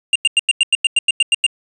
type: tone bursts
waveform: square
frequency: 2794 Hz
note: F7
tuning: in tune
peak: -10 dBFS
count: 12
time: 0.13-1.465 s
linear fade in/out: 2 ms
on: 26 ms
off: 93 ms
effects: resampled to 24000 Hz